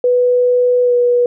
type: tone with pitch glide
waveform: sine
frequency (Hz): 493.9 to 486.5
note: B4 to B4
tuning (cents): 0 to -26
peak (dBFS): -9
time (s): 0.04-1.26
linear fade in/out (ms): 2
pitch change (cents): -26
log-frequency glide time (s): 0.83-0.94
effects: none